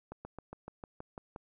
slowing click train, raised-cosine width 1 ms, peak -29 dBFS, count 9, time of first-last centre 0.12-1.361 s, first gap 130 ms, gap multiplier 1.05, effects none

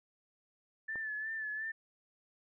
sine tone with vibrato, 1748 Hz, A6, 12 cents flat, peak -36 dBFS, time 0.88-1.72 s, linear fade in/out 10 ms, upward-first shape sine, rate 2.8 Hz, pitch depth 44 cents each way
click, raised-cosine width 1 ms, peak -34 dBFS, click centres 0.957 s
effects none

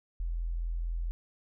sine tone, 42.09 Hz, E1, 37 cents sharp, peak -30 dBFS, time 0.2-1.11 s, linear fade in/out 0 ms, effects none

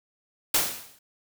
white noise with exponential decay, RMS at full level -19 dBFS, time 0.54-0.99 s, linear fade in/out 5 ms, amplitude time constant 96 ms, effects none

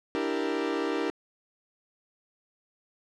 40% pulse chord, E half-diminished seventh, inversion third, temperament equal, 293.7 / 329.6 / 392 / 466.2 Hz, D4 / E4 / G4 / Bb4, 0 / 0 / 0 / 0 cents, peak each -32 dBFS, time 0.15-1.1 s, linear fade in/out 0 ms, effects low-pass 4000 Hz 12 dB/octave

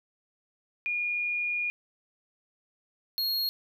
sine / square tone pair in turn, 2433 / 4285 Hz, D#7 / C8, -39 / +40 cents, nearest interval minor seventh, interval 979 cents, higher second, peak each -27 dBFS, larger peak neither, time 0.86-1.7 / 3.18-3.49 s, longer first, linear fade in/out 0 ms, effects none

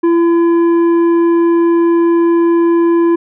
sine tone with tanh clipping, 338.1 Hz, E4, 44 cents sharp, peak -9 dBFS, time 0.03-3.16 s, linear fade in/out 10 ms, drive 8 dB, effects none

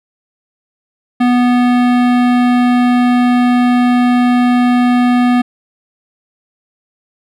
sine tone with hard clipping, 245.8 Hz, B3, 8 cents flat, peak -10 dBFS, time 1.2-5.42 s, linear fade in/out 10 ms, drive 18 dB, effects none

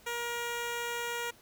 10% pulse tone, 474.1 Hz, A#4, 29 cents sharp, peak -25 dBFS, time 0.06-1.31 s, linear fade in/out 10 ms, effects pink hiss -59 dBFS RMS until 1.41 s

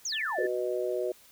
sine exponential sweep, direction down, 7040 to 344.1 Hz, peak -30 dBFS, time 0.05-0.46 s, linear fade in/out 5 ms
sine tone, 1760 Hz, A6, in tune, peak -34 dBFS, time 0.12-0.47 s, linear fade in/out 5 ms
harmonic tone, 123.47 Hz, B2, in tune, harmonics 3 / 4 / 5, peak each -31 / -33 / -33 dBFS, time 0.38-1.12 s, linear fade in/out 5 ms
effects white hiss -57 dBFS RMS until 1.31 s

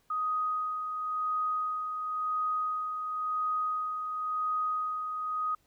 sine tone with tremolo, 1250 Hz, D#6, 8 cents sharp, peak -27 dBFS, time 0.1-5.55 s, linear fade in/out 5 ms, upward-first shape sine, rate 0.95 Hz, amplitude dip 45%, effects pink hiss -70 dBFS RMS until 5.66 s

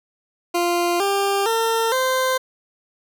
20% pulse tone with pitch steps, 347.8 / 397.2 / 453.7 / 518.1 Hz, F4 / G4 / A#4 / C5, -7 / +23 / -47 / -17 cents, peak -13 dBFS, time 0.54-2.38 s, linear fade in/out 10 ms, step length 460 ms, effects none

